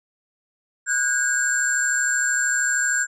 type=tone cluster; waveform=sine; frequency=1479 / 1612 / 7380 Hz; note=F#6 / G6 / A#8; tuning=-1 / +48 / -18 cents; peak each=-22 dBFS; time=0.86-3.07 s; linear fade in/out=50 ms; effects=tanh soft clip ceiling -13 dBFS